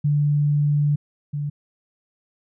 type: tone pair in turn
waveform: sine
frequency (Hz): 146.5 / 145.77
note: D3 / D3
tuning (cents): -4 / -13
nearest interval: unison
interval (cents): 9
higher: first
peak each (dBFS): -16 / -23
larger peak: first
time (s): 0.04-0.96 / 1.33-1.5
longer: first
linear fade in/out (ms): 10
effects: none